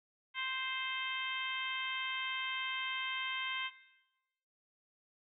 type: harmonic tone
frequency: 523.3 Hz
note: C5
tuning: in tune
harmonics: 2 / 3 / 4 / 5 / 6 / 7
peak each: -43 / -43 / -39 / -44 / -41 / -50 dBFS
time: 0.34-3.71 s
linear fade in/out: 50 ms
effects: noise-tail reverb RT60 1.0 s tail -17 dB re dry